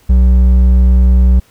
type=tone with hard clipping; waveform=triangle; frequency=62.3 Hz; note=B1; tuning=16 cents sharp; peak=-6 dBFS; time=0.09-1.4 s; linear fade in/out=10 ms; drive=9 dB; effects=pink hiss -49 dBFS RMS until 1.5 s